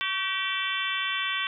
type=harmonic tone with a mistuned harmonic; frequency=385.5 Hz; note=G4; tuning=29 cents flat; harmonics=3 / 4 / 5 / 6 / 7 / 8 / 9; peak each=-34 / -34 / -34 / -34 / -34 / -34 / -34 dBFS; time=0.01-1.47 s; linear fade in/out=0 ms; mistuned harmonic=3; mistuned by=-41 cents; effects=none